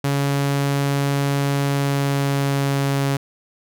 sawtooth tone with pitch glide, 140.4 to 138.55 Hz, C#3 to C#3, +22 to -1 cents, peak -14 dBFS, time 0.04-3.17 s, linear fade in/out 5 ms, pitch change -23 cents, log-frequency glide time 1.62-3.05 s, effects none

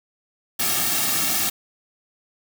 white noise with comb filter, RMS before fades -22 dBFS, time 0.59-1.5 s, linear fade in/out 10 ms, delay 2 ms, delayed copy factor -0.95, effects none

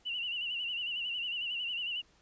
sine tone with vibrato, 2859 Hz, F7, 40 cents sharp, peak -33 dBFS, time 0.05-2.02 s, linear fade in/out 20 ms, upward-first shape sine, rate 11 Hz, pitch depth 83 cents each way, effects pink hiss -66 dBFS RMS until 2.21 s + resampled to 16000 Hz

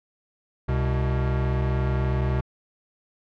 square tone pair together, 66.2 / 126.53 Hz, C2 / B2, +21 / +42 cents, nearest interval major seventh, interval 1121 cents, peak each -25 dBFS, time 0.68-2.41 s, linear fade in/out 10 ms, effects low-pass 2000 Hz 12 dB/octave

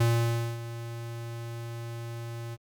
square tone with ADSR envelope, 116.7 Hz, A#2, 2 cents sharp, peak -21 dBFS, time 0-2.57 s, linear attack 8 ms, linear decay 570 ms, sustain -15 dB, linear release 36 ms, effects Opus 48 kbps

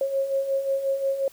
sine beating tone pair, 540 / 545.6 Hz, C#5 / C#5, -45 / -28 cents, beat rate 5.6 Hz, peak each -30 / -23 dBFS, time 0.01-1.28 s, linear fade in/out 2 ms, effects white hiss -52 dBFS RMS until 1.32 s

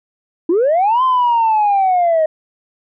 sine linear two-way sweep, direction up then down, 314.3 to 1046.5 to 618 Hz, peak -9 dBFS, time 0.49-2.26 s, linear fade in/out 5 ms, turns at 1.03 s, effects tanh soft clip ceiling -8 dBFS

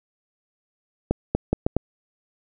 accelerating click train, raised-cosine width 2 ms, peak -6 dBFS, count 5, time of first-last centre 1.11-1.766 s, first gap 240 ms, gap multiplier 0.75, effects none

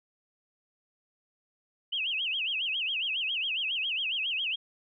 sine tone with vibrato, 2872 Hz, F7, 48 cents sharp, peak -28 dBFS, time 1.92-4.56 s, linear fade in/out 10 ms, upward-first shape sine, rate 7.3 Hz, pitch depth 230 cents each way, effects none

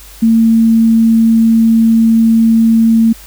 sine tone, 226.1 Hz, A3, 47 cents sharp, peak -5 dBFS, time 0.22-3.13 s, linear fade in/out 10 ms, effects added 50 Hz sine -36 dBFS peak until 3.26 s + white hiss -37 dBFS RMS until 3.26 s

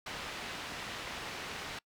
white low-pass noise, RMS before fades -42 dBFS, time 0.06-1.79 s, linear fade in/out 5 ms, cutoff 3100 Hz, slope 12 dB/octave, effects noise-tail reverb RT60 0.1 s tail -25 dB re dry

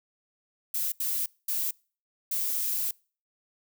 violet noise bursts at uneven times, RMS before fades -29 dBFS, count 4, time 0.74-0.92 / 1-1.26 / 1.48-1.71 / 2.31-2.91 s, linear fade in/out 5 ms, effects noise-tail reverb RT60 0.4 s tail -26 dB re dry

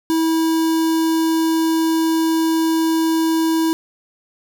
square tone with notch filter, 324 Hz, E4, 30 cents flat, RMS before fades -17 dBFS, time 0.1-3.73 s, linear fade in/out 0 ms, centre 2100 Hz, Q 1.3, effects none

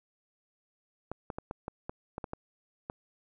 clicks, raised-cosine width 1 ms, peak -22 dBFS, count 10, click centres 1.116 / 1.302 / 1.385 / 1.511 / 1.681 / 1.895 / 2.181 / 2.242 / 2.334 / 2.899 s, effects none

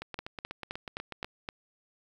two click trains, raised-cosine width 0.3 ms, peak -22 / -19 dBFS, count 11 / 6, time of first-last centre 0.02-1.245 / 0.19-1.489 s, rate 8.16 / 3.85 Hz, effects 9-bit

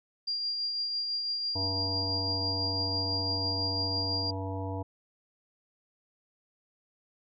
sine tone with tremolo, 4780 Hz, D8, 30 cents sharp, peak -28 dBFS, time 0.27-4.31 s, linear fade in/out 10 ms, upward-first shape triangle, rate 6 Hz, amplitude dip 35%
harmonic tone, 95.9 Hz, G2, 37 cents flat, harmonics 1 / 3 / 5 / 7 / 9 / 10, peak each -34 / -39 / -41 / -42 / -44 / -44 dBFS, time 1.55-4.83 s, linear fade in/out 10 ms
effects none

